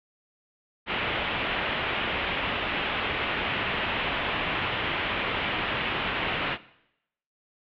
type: low-pass noise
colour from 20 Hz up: white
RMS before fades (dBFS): -29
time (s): 0.86-6.58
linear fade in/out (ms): 50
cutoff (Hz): 3200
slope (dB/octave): 48
effects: noise-tail reverb RT60 0.8 s tail -18 dB re dry

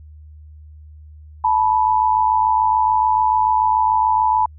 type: tone pair together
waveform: sine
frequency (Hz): 873.1 / 980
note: A5 / B5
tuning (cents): -14 / -14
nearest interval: major second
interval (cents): 200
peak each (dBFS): -16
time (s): 1.44-4.46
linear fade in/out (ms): 5
effects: added 76 Hz sine -38 dBFS peak until 4.58 s

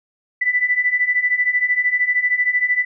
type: beating tone pair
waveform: sine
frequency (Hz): 1975.5 / 1988.5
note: B6 / B6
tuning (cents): 0 / +11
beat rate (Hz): 13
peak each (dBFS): -20 / -17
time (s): 0.41-2.85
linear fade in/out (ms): 10
effects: none

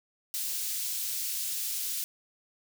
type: high-pass noise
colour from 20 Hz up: white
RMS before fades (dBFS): -33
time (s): 0.34-2.04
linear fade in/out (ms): 0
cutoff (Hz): 3800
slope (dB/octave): 12
effects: none

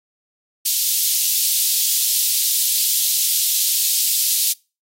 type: high-pass noise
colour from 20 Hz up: white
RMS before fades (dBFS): -18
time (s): 0.65-4.53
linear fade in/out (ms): 10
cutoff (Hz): 3400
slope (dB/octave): 24
effects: noise-tail reverb RT60 0.3 s tail -25 dB re dry + AAC 48 kbps

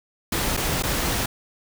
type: noise with dropouts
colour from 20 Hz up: pink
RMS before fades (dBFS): -24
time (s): 0.32-1.26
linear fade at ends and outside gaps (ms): 5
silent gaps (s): 0.568-0.573 / 0.825-0.834
effects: none

